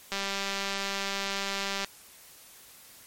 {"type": "click train", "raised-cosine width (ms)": 0.2, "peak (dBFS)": -14, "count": 341, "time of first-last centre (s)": [0.12, 1.846], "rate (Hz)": 197, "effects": ["white hiss -52 dBFS RMS until 3.06 s", "MP3 64 kbps"]}